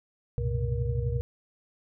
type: tone cluster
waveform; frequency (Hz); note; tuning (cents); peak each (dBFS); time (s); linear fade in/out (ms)
sine; 65.2 / 94.5 / 117.5 / 129.1 / 473.7; C2 / F#2 / A#2 / C3 / A#4; -5 / +37 / +14 / -23 / +28; -31 / -34 / -30 / -33 / -36; 0.38-1.21; 0
effects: none